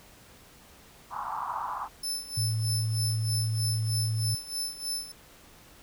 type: band-pass noise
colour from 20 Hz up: pink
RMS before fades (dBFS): -34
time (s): 1.1-1.89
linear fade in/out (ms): 50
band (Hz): 840 to 1200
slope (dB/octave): 48
type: tone with tremolo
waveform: 25% pulse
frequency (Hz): 5274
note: E8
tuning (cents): 0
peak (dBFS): -24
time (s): 2.03-5.12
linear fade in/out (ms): 5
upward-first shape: sine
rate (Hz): 3.2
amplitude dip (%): 80
type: tone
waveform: sine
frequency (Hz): 110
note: A2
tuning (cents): 0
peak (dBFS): -26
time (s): 2.37-4.35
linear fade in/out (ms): 5
effects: pink hiss -54 dBFS RMS until 5.82 s